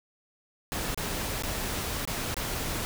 pink noise with dropouts, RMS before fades -32 dBFS, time 0.72-2.85 s, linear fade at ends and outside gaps 0 ms, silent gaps 0.945-0.975 / 1.423-1.435 / 2.052-2.075 / 2.343-2.367 s, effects none

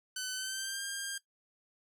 10% pulse tone with pitch glide, 1513 to 1603 Hz, F#6 to G6, +38 to +38 cents, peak -27 dBFS, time 0.16-1.18 s, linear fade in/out 5 ms, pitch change +100 cents, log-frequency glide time 0.33-0.83 s, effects noise-tail reverb RT60 0.1 s tail -18 dB re dry

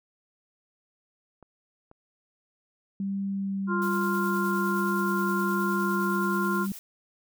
clicks, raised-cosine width 1 ms, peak -36 dBFS, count 2, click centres 1.427 / 1.914 s
sine tone with vibrato, 196.1 Hz, G3, 1 cent sharp, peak -27 dBFS, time 3-6.72 s, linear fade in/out 2 ms, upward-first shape triangle, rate 1.2 Hz, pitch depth 8 cents each way
harmonic tone, 349.2 Hz, F4, in tune, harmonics 1 / 3 / 4, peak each -30 / -30 / -30 dBFS, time 3.67-6.67 s, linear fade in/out 50 ms
blue noise with tremolo, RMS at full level -42 dBFS, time 3.82-6.79 s, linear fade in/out 0 ms, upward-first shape sine, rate 9.6 Hz, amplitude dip 30%
effects none

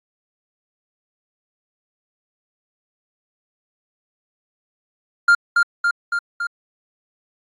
triangle tone with echo, 1400 Hz, F6, 4 cents sharp, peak -7 dBFS, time 5.28-5.35 s, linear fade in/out 5 ms, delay 280 ms, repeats 4, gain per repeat -3 dB, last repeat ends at 6.47 s, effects AAC 32 kbps

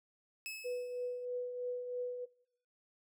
sawtooth tone with exponential decay, 2590 Hz, E7, 31 cents flat, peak -36 dBFS, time 0.46-1.25 s, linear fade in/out 0 ms, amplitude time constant 170 ms
sine tone with tremolo, 493.9 Hz, B4, in tune, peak -34 dBFS, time 0.64-2.26 s, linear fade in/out 20 ms, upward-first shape triangle, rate 3.1 Hz, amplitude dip 50%
effects noise-tail reverb RT60 0.8 s tail -23 dB re dry

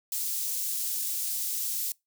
white high-pass noise, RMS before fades -31 dBFS, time 0.12-1.92 s, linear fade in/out 2 ms, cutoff 5900 Hz, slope 12 dB/octave, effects noise-tail reverb RT60 0.2 s tail -25 dB re dry

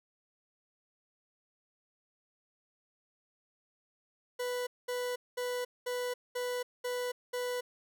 40% pulse tone bursts, 493.9 Hz, B4, in tune, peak -32 dBFS, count 7, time 4.39-7.61 s, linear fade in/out 10 ms, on 280 ms, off 210 ms, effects none

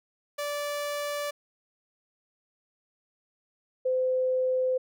sawtooth / sine tone pair in turn, 582 / 513 Hz, D5 / C5, -16 / -34 cents, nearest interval major second, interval 218 cents, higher first, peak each -26 / -23 dBFS, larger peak second, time 0.38-1.31 / 3.85-4.78 s, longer neither, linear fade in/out 10 ms, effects none

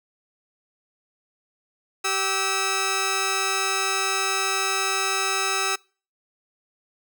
10% pulse tone pair together, 387.9 / 1300 Hz, G4 / E6, -18 / -24 cents, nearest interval octave + major sixth, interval 2094 cents, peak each -18 / -16 dBFS, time 2.04-5.76 s, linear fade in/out 10 ms, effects noise-tail reverb RT60 0.4 s tail -26 dB re dry

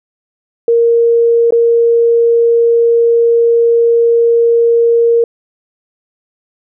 sine tone with dropouts, 466.2 Hz, A#4, in tune, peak -6 dBFS, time 0.68-5.24 s, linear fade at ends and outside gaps 2 ms, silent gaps 1.507-1.523 s, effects none

